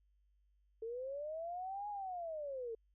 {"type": "linear two-way sweep", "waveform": "sine", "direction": "up then down", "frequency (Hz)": [440, 837, 440], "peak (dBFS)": -40, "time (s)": [0.82, 2.75], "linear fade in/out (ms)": 5, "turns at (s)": 1.89, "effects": ["added 50 Hz sine -70 dBFS peak until 2.94 s"]}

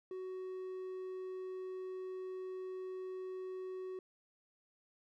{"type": "tone", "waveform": "triangle", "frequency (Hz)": 372.8, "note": "F#4", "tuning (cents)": 13, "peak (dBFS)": -39, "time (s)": [0.11, 3.99], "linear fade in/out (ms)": 2, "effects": []}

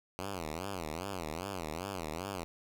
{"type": "tone with vibrato", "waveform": "5% pulse", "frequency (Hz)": 87.31, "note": "F2", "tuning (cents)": 0, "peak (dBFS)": -26, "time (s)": [0.19, 2.44], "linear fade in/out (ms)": 0, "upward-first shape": "sine", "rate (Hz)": 2.5, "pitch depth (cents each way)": 240, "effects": []}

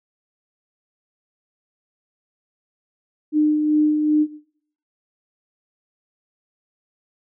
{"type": "tone with tremolo", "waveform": "sine", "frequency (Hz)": 303, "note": "D#4", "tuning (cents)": -46, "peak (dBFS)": -13, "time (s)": [3.32, 4.27], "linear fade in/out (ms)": 50, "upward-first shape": "sine", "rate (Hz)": 2.6, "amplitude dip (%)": 45, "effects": ["noise-tail reverb RT60 0.6 s tail -17 dB re dry"]}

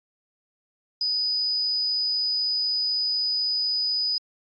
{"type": "tone with amplitude modulation", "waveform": "sine", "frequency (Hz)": 4978, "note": "D#8", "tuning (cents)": 0, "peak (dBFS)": -21, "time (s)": [1.01, 4.18], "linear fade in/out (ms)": 2, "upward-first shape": "sine", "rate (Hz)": 278, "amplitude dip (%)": 25, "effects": ["AAC 48 kbps"]}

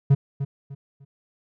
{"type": "tone with echo", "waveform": "triangle", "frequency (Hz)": 138.3, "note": "C#3", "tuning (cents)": -4, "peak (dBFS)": -10, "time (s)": [0.1, 0.15], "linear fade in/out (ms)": 10, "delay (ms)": 300, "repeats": 3, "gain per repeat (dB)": -11, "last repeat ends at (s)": 1.05, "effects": []}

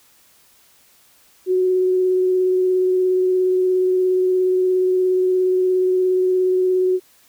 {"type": "tone with vibrato", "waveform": "sine", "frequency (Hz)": 369.3, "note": "F#4", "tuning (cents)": -3, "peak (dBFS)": -14, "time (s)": [1.46, 7], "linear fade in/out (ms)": 50, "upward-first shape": "triangle", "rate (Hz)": 17, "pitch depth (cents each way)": 15, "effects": ["white hiss -54 dBFS RMS until 7.28 s"]}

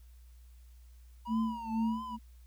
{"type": "tone with vibrato", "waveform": "triangle", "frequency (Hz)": 951, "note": "A#5", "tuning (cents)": 34, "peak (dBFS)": -37, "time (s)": [1.25, 2.17], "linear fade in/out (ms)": 20, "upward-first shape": "triangle", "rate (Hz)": 1.6, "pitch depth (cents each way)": 140}
{"type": "tone with tremolo", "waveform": "sine", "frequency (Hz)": 223.6, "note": "A3", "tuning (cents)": 28, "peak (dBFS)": -27, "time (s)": [1.27, 2.19], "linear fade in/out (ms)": 50, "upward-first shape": "sine", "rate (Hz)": 2.2, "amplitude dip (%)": 95}
{"effects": ["added 60 Hz sine -52 dBFS peak until 2.46 s", "white hiss -70 dBFS RMS until 2.46 s"]}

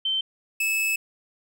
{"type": "tone pair in turn", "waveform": ["sine", "45% pulse"], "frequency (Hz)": [3100, 2607], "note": ["G7", "E7"], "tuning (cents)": [-20, -20], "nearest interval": "minor third", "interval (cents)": 300, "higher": "first", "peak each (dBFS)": -22, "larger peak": "neither", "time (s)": [[0.05, 0.21], [0.6, 0.96]], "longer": "second", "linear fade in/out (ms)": 5, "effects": []}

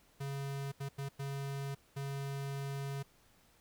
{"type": "tone bursts at uneven times", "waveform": "square", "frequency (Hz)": 138.7, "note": "C#3", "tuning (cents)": 1, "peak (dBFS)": -38, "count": 5, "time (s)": [[0.2, 0.72], [0.8, 0.89], [0.98, 1.09], [1.19, 1.75], [1.96, 3.03]], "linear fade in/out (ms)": 10, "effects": ["pink hiss -67 dBFS RMS until 3.6 s"]}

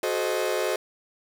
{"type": "chord", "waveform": "40% pulse", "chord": "F# diminished seventh", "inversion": "none", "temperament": "equal with one note detuned", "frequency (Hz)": [370, 432.4, 523.3, 622.3], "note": ["F#4", "A4", "C5", "Eb5"], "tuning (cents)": [0, -30, 0, 0], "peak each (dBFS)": -29, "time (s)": [0.03, 0.76], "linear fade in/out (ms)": 2, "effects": []}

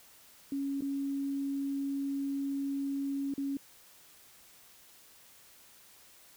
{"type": "tone with dropouts", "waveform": "sine", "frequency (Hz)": 277.2, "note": "C#4", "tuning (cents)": 0, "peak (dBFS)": -31, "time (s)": [0.52, 3.57], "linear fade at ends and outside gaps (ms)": 2, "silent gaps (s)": [[0.808, 0.821], [3.339, 3.379]], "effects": ["white hiss -58 dBFS RMS until 6.36 s"]}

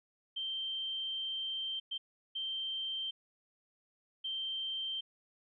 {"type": "tone bursts at uneven times", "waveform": "sine", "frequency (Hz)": 3136, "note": "G7", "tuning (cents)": 0, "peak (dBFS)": -35, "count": 4, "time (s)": [[0.36, 1.8], [1.91, 1.98], [2.35, 3.11], [4.24, 5.01]], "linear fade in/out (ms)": 10, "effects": []}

